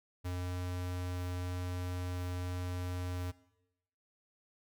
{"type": "tone", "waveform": "square", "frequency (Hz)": 89.9, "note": "F#2", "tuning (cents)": -49, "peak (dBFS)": -36, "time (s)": [0.24, 3.32], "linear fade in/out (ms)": 20, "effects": ["noise-tail reverb RT60 0.9 s tail -19 dB re dry"]}